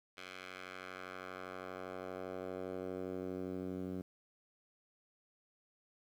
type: tone with band-pass filter sweep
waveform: 10% pulse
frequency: 92.5 Hz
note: F#2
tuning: in tune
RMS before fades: -44 dBFS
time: 0.17-4.02 s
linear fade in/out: 5 ms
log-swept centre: 2600 to 220 Hz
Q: 1.1
effects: 11-bit